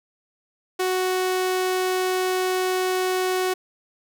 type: tone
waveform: sawtooth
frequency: 370.3 Hz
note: F#4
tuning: 1 cent sharp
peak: -17 dBFS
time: 0.79-3.54 s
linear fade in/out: 10 ms
effects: none